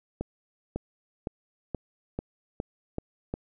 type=accelerating click train; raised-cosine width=2 ms; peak=-17 dBFS; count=8; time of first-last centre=0.21-3.339 s; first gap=550 ms; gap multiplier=0.93; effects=none